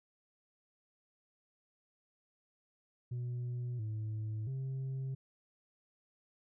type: tone with pitch steps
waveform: sine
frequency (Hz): 122.4 / 108.4 / 133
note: B2 / A2 / C3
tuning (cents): -15 / -25 / +29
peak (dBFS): -33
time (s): 3.11-5.15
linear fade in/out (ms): 10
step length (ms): 680
effects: tanh soft clip ceiling -35 dBFS